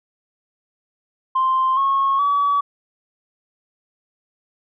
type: tone with pitch steps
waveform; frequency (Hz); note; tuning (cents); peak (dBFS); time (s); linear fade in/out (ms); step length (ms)
sine; 1046.5 / 1092.2 / 1139.9; C6 / C#6 / C#6; 0 / -26 / +48; -14; 1.35-2.61; 10; 420
effects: tanh soft clip ceiling -11 dBFS